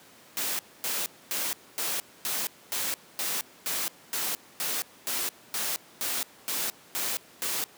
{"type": "noise bursts", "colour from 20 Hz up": "white", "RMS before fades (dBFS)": -30, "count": 16, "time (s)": [0.37, 7.64], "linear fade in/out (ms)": 0, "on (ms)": 220, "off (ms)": 250, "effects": ["pink hiss -53 dBFS RMS until 7.77 s", "high-pass 200 Hz 12 dB/octave"]}